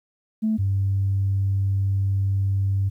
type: tone pair in turn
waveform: sine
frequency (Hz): 218.5 / 97.81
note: A3 / G2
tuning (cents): -12 / -3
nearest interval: octave + major second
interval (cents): 1391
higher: first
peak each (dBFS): -18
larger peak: neither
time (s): 0.42-0.58 / 0.58-2.9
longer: second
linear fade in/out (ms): 20
effects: tanh soft clip ceiling -14 dBFS + 10-bit